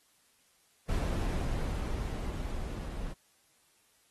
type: noise with level ramp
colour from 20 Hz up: brown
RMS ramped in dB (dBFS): -30 to -39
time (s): 0.88-3.14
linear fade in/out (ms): 20
effects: white hiss -68 dBFS RMS until 4.1 s + AAC 32 kbps